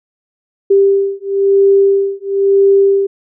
sine beating tone pair, 394 / 395 Hz, G4 / G4, +9 / +13 cents, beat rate 1 Hz, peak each -11 dBFS, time 0.7-3.07 s, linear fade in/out 10 ms, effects none

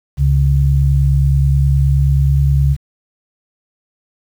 sine tone pair together, 69.3 / 138.8 Hz, C#2 / C#3, 0 / +3 cents, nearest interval octave, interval 1203 cents, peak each -12 dBFS, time 0.17-2.77 s, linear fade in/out 50 ms, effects 7-bit

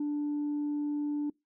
sine tone, 293.7 Hz, D4, in tune, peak -27 dBFS, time 0-1.3 s, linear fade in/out 5 ms, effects noise-tail reverb RT60 0.2 s tail -25 dB re dry + tanh soft clip ceiling -27 dBFS

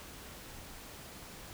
silence, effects pink hiss -49 dBFS RMS until 1.53 s

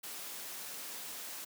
white noise, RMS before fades -44 dBFS, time 0.03-1.45 s, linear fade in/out 10 ms, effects high-pass 200 Hz 12 dB/octave

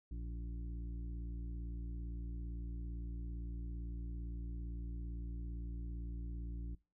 harmonic tone, 57.7 Hz, A#1, 17 cents flat, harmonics 1 / 2 / 3 / 5 / 6, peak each -41 / -53 / -53 / -55 / -63 dBFS, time 0.11-6.75 s, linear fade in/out 5 ms, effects noise-tail reverb RT60 0.3 s tail -22 dB re dry

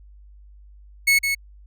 40% pulse tone with echo, 2200 Hz, C#7, 14 cents flat, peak -13 dBFS, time 1.07-1.19 s, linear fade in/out 10 ms, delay 160 ms, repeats 1, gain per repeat -6 dB, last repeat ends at 1.35 s, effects added 50 Hz sine -44 dBFS peak until 1.66 s

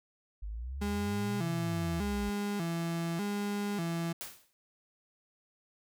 sine exponential two-way sweep, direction up then down, 49 to 138.59 to 53.8 Hz, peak -36 dBFS, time 0.42-2.3 s, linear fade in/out 10 ms, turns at 1.49 s
35% pulse tone with vibrato, 185 Hz, F#3, in tune, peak -30 dBFS, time 0.81-4.13 s, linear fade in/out 10 ms, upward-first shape square, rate 0.84 Hz, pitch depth 170 cents each way
white noise with exponential decay, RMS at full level -38 dBFS, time 4.21-4.53 s, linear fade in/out 0 ms, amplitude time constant 69 ms
effects none

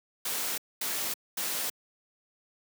white noise bursts, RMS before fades -32 dBFS, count 3, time 0.25-1.7 s, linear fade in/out 5 ms, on 330 ms, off 230 ms, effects high-pass 200 Hz 12 dB/octave

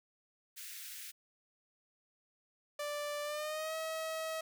white high-pass noise, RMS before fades -47 dBFS, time 0.56-1.12 s, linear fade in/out 20 ms, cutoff 1500 Hz, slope 48 dB/octave
sawtooth tone with pitch glide, 587.3 to 640.5 Hz, D5 to E5, 0 to -50 cents, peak -33 dBFS, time 2.79-4.41 s, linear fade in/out 5 ms, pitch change +150 cents, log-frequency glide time 3.23-3.75 s
effects none

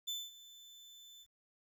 35% pulse tone with ADSR envelope, 3520 Hz, A7, in tune, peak -34 dBFS, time 0.07-1.27 s, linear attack 15 ms, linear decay 220 ms, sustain -18 dB, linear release 58 ms, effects 12-bit

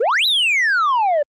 sine exponential two-way sweep, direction up then down, 410.7 to 4051 to 563 Hz, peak -11 dBFS, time 0-1.23 s, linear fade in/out 10 ms, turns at 0.26 s, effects tanh soft clip ceiling -13 dBFS + Opus 24 kbps

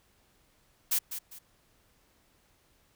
blue noise with echo, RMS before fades -27 dBFS, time 0.91-0.99 s, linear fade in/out 10 ms, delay 200 ms, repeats 2, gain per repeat -10 dB, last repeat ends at 1.39 s, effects pink hiss -67 dBFS RMS until 2.95 s

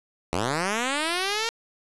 5% pulse linear sweep, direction up, 79.4 to 466.2 Hz, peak -13 dBFS, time 0.33-1.49 s, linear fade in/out 0 ms, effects resampled to 24000 Hz + 7-bit

